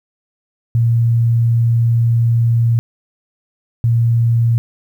sine tone bursts at uneven times, 116.54 Hz, A#2, in tune, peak -10 dBFS, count 2, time 0.75-2.79 / 3.84-4.58 s, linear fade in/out 0 ms, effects 8-bit

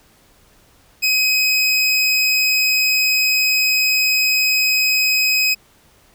25% pulse tone, 2527 Hz, D#7, 26 cents sharp, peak -10 dBFS, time 1.02-5.55 s, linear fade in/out 20 ms, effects pink hiss -53 dBFS RMS until 6.14 s

